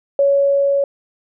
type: tone with level ramp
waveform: sine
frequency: 559 Hz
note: C#5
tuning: 14 cents sharp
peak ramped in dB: -10 to -13 dBFS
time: 0.19-0.84 s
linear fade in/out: 2 ms
effects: none